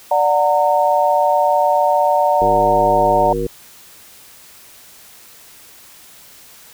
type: chord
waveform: sine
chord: D augmented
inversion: none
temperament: just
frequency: 587.3 / 734.2 / 917.7 Hz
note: D5 / F#5 / A#5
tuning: 0 / -14 / -27 cents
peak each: -16 dBFS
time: 0.11-3.33 s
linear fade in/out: 5 ms
type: harmonic tone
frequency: 52.2 Hz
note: G#1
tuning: 10 cents sharp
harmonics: 1 / 3 / 5 / 7 / 9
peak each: -26 / -27 / -28 / -23 / -21 dBFS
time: 2.41-3.47 s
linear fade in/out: 5 ms
effects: white hiss -43 dBFS RMS until 6.73 s